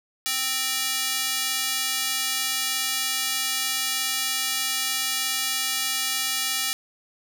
square tone with high-pass filter, 261.6 Hz, C4, in tune, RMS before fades -26 dBFS, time 0.26-6.73 s, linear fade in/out 0 ms, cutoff 2900 Hz, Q 0.67, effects none

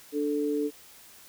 sine tone pair together, 293.7 / 440.1 Hz, D4 / A4, 0 / 0 cents, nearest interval perfect fifth, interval 700 cents, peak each -28 / -28 dBFS, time 0.12-0.71 s, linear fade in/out 50 ms, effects white hiss -52 dBFS RMS until 1.28 s

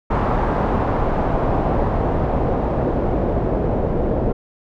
pink noise with low-pass filter sweep, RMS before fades -19 dBFS, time 0.1-4.33 s, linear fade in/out 10 ms, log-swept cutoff 1000 to 530 Hz, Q 1.4, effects none

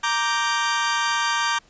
sawtooth chord, G minor, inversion first, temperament equal, 932.3 / 1174.7 / 1568 Hz, Bb5 / D6 / G6, 0 / 0 / 0 cents, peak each -21 dBFS, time 0.03-1.59 s, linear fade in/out 10 ms, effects pink hiss -56 dBFS RMS until 1.69 s + resampled to 16000 Hz

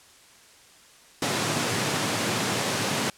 pink high-pass noise, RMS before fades -26 dBFS, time 1.22-3.1 s, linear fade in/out 2 ms, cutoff 100 Hz, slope 96 dB/octave, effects white hiss -53 dBFS RMS until 3.17 s + low-pass 9000 Hz 12 dB/octave

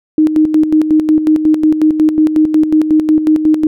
sine tone with tremolo, 310 Hz, D#4, 6 cents flat, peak -5 dBFS, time 0.18-3.67 s, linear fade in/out 2 ms, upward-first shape square, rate 5.5 Hz, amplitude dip 60%, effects none

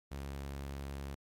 sawtooth tone, 69.3 Hz, C#2, in tune, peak -36 dBFS, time 0.11-1.15 s, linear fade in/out 10 ms, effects MP3 64 kbps

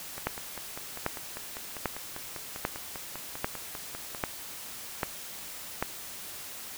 two click trains, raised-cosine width 0.5 ms, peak -12 / -23 dBFS, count 8 / 21, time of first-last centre 0.27-5.826 / 0.18-4.148 s, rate 1.26 / 5.04 Hz, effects white hiss -42 dBFS RMS until 6.77 s

